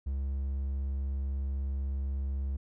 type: tone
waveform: triangle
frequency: 68.1 Hz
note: C#2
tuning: 30 cents flat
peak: -28 dBFS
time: 0.06-2.57 s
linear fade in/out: 10 ms
effects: none